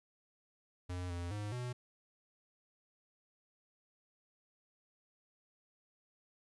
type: tone with pitch steps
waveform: square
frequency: 89.8 / 87 / 104.2 / 123.6 Hz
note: F2 / F2 / G#2 / B2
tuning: +49 / -6 / +6 / +2 cents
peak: -39 dBFS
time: 0.89-1.73 s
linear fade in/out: 10 ms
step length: 210 ms
effects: resampled to 24000 Hz + 13-bit